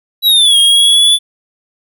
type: exponential two-way sweep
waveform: square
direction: down then up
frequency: 3951 to 3240 to 3473 Hz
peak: -6 dBFS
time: 0.22-1.19 s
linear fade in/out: 50 ms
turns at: 0.58 s
effects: none